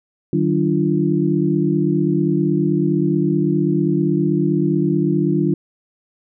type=tone cluster; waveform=sine; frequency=152.7 / 188.3 / 294 / 343.4 Hz; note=D#3 / F#3 / D4 / F4; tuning=-32 / +31 / +2 / -29 cents; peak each=-20 dBFS; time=0.33-5.54 s; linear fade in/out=2 ms; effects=none